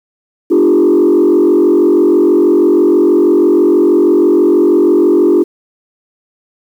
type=tone with frequency modulation; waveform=sine; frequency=348.7 Hz; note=F4; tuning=3 cents flat; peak=-4 dBFS; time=0.5-5.44 s; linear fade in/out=20 ms; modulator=46.2 Hz; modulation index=1.3; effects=tanh soft clip ceiling -3 dBFS + 7-bit